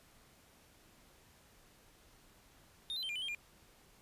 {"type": "tone with pitch steps", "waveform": "triangle", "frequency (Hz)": [3670, 4041, 3130, 2398, 3012, 3198, 2404], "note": ["A#7", "B7", "G7", "D7", "F#7", "G7", "D7"], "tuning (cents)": [-28, 39, -3, 36, 30, 34, 40], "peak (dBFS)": -36, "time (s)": [2.9, 3.348], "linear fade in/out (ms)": 0, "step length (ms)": 64, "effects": ["pink hiss -64 dBFS RMS until 4.01 s", "resampled to 32000 Hz"]}